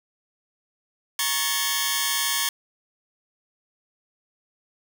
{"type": "tone cluster", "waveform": "10% pulse", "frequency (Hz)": [931, 1104, 1725, 2156, 3123], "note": ["A#5", "C#6", "A6", "C#7", "G7"], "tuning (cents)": [-2, -7, -35, -49, -7], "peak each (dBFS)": [-24, -20, -18, -27, -19], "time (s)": [1.19, 2.49], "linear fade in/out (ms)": 2, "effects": ["8-bit"]}